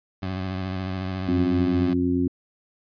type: tone with vibrato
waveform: 20% pulse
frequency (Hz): 93.7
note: F#2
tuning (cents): +22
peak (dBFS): -22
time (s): 0.22-1.94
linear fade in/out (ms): 10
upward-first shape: sine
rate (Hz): 14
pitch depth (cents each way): 44
type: harmonic tone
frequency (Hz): 88.9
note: F2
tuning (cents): +31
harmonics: 1 / 2 / 3 / 4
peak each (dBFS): -29 / -30 / -21 / -28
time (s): 1.28-2.28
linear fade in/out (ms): 5
effects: resampled to 11025 Hz